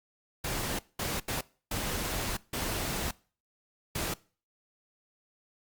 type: noise bursts at uneven times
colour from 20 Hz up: pink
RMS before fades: -33 dBFS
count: 6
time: 0.44-0.79 / 0.99-1.2 / 1.28-1.41 / 1.71-2.37 / 2.53-3.11 / 3.95-4.14 s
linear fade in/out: 5 ms
effects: noise-tail reverb RT60 0.4 s tail -22 dB re dry + Opus 48 kbps